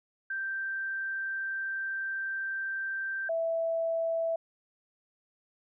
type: tone pair in turn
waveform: sine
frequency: 1568 / 659.3 Hz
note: G6 / E5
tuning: 0 / 0 cents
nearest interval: octave + minor third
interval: 1500 cents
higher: first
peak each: -31 / -27 dBFS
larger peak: second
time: 0.3-3.29 / 3.29-4.36 s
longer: first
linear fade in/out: 5 ms
effects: none